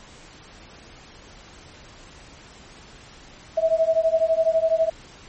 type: beating tone pair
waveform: sine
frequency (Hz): 643 / 655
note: E5 / E5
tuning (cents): -43 / -11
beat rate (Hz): 12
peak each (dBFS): -20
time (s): 3.57-4.9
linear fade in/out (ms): 10
effects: pink hiss -46 dBFS RMS until 5.28 s + MP3 32 kbps